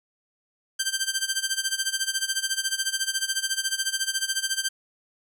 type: tone with tremolo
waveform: 10% pulse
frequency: 1568 Hz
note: G6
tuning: in tune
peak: -13 dBFS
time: 0.79-4.69 s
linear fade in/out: 10 ms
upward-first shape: sine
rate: 14 Hz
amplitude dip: 85%
effects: none